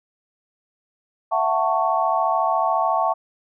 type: chord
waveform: sine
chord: F# minor seventh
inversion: third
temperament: just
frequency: 666 / 740 / 888 / 1110 Hz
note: E5 / F#5 / A5 / C#6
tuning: +18 / 0 / +16 / +2 cents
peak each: -23 dBFS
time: 1.31-3.14 s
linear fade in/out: 20 ms
effects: none